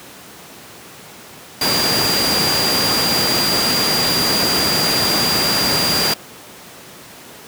sine tone in noise, 4770 Hz, D8, 26 cents sharp, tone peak -17 dBFS, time 1.61-6.14 s, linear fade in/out 5 ms, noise pink, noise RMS -18 dBFS, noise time 1.61-6.14 s, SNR -2 dB, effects pink hiss -38 dBFS RMS until 7.47 s + high-pass 150 Hz 12 dB/octave

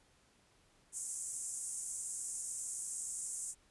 white band-pass noise, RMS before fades -42 dBFS, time 0.92-3.55 s, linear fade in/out 50 ms, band 6900 to 9600 Hz, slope 48 dB/octave, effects pink hiss -69 dBFS RMS until 3.7 s + resampled to 24000 Hz

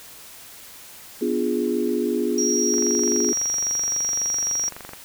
sine chord, B diminished seventh, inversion none, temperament equal, 246.9 / 293.7 / 349.2 / 415.3 Hz, B3 / D4 / F4 / Ab4, 0 / 0 / 0 / 0 cents, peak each -25 / -28 / -25 / -25 dBFS, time 1.21-3.33 s, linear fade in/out 10 ms
sine tone, 5670 Hz, F8, 25 cents sharp, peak -21 dBFS, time 2.38-4.69 s, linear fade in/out 2 ms
click train, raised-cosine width 0.5 ms, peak -21 dBFS, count 53, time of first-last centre 2.74-4.934 s, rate 23.7 Hz
effects white hiss -43 dBFS RMS until 5.04 s

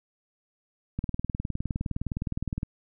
click train, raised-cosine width 5 ms, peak -17 dBFS, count 33, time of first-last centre 0.99-2.631 s, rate 19.5 Hz, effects none

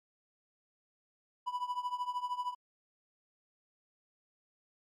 triangle tone with tremolo, 987.8 Hz, B5, in tune, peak -28 dBFS, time 1.46-2.55 s, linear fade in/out 20 ms, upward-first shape triangle, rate 13 Hz, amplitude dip 90%, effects MP3 64 kbps

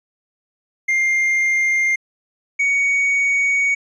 triangle tone pair in turn, 2109 / 2239 Hz, C7 / C#7, +13 / +17 cents, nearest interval minor second, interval 104 cents, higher second, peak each -13 dBFS, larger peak neither, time 0.88-1.96 / 2.59-3.75 s, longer second, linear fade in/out 10 ms, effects resampled to 22050 Hz

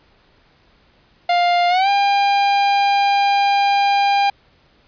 45% pulse tone with pitch glide, 702 to 801.7 Hz, F5 to G5, +9 to +39 cents, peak -13 dBFS, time 1.29-4.3 s, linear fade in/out 5 ms, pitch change +230 cents, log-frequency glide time 1.69-1.89 s, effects pink hiss -55 dBFS RMS until 4.87 s + resampled to 11025 Hz

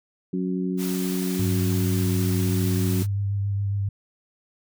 harmonic tone, 92.2 Hz, F#2, 6 cents flat, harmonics 2 / 3 / 4, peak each -25 / -29 / -31 dBFS, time 0.33-3.03 s, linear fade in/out 5 ms
white noise, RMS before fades -35 dBFS, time 0.77-3.07 s, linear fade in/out 50 ms
sine tone with vibrato, 100 Hz, G2, 35 cents sharp, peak -22 dBFS, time 1.39-3.89 s, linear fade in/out 5 ms, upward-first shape sine, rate 7.3 Hz, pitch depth 19 cents each way
effects none

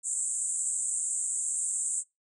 pink band-pass noise, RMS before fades -31 dBFS, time 0.03-2.04 s, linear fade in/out 50 ms, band 7300 to 8900 Hz, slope 96 dB/octave, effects noise-tail reverb RT60 0.2 s tail -24 dB re dry

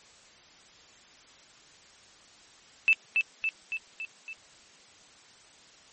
sine tone with echo, 2637 Hz, E7, in tune, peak -17 dBFS, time 2.88-2.93 s, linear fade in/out 0 ms, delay 280 ms, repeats 5, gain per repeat -4 dB, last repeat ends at 4.33 s, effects white hiss -55 dBFS RMS until 5.92 s + MP3 32 kbps

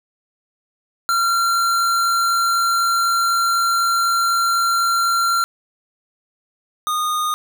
square tone pair in turn, 1372 / 1229.5 Hz, F6 / D#6, -31 / -21 cents, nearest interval major second, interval 190 cents, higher first, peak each -16 / -19 dBFS, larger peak first, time 1.09-5.44 / 6.87-7.34 s, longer first, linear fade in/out 0 ms, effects none

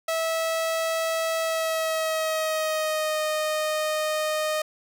sawtooth tone with pitch glide, 651 to 617.3 Hz, E5 to D#5, -22 to -14 cents, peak -20 dBFS, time 0.08-4.62 s, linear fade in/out 5 ms, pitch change -92 cents, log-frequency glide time 1.41-3.21 s, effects none

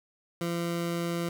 20% pulse tone, 170.6 Hz, F3, 40 cents flat, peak -24 dBFS, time 0.41-1.29 s, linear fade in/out 2 ms, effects none

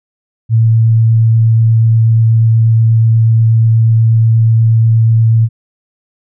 sine tone with vibrato, 113 Hz, A2, 47 cents sharp, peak -5 dBFS, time 0.49-5.49 s, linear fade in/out 50 ms, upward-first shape triangle, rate 8.3 Hz, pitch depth 11 cents each way, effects none

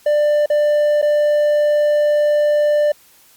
triangle tone with dropouts, 593 Hz, D5, 17 cents sharp, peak -10 dBFS, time 0.06-2.92 s, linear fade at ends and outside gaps 5 ms, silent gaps 0.46-0.5 / 1.017-1.025 s, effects white hiss -50 dBFS RMS until 3.36 s + Opus 48 kbps

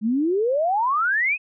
sine exponential sweep, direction up, 205.1 to 2600 Hz, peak -18 dBFS, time 0.01-1.38 s, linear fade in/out 50 ms, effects none

